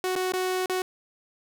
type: tone with dropouts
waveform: sawtooth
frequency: 370 Hz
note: F#4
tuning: in tune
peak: -21 dBFS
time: 0.04-0.82 s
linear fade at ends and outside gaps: 1 ms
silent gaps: 0.155-0.161 / 0.321-0.336 / 0.659-0.697 s
effects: none